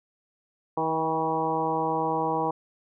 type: harmonic tone with a mistuned harmonic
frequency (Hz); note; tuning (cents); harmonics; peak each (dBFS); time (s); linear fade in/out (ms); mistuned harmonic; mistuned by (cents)
160; D#3; +49; 1 / 2 / 3 / 4 / 5 / 6 / 7; -36 / -32 / -30 / -35 / -29 / -29 / -36; 0.77-2.51; 5; 6; +16
effects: none